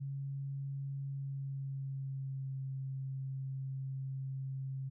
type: tone with pitch glide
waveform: sine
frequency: 137.9 to 133.97 Hz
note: C#3 to C3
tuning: -9 to +41 cents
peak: -37 dBFS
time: 0-4.9 s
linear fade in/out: 20 ms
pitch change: -50 cents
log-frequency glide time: 1.09-2.59 s
effects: none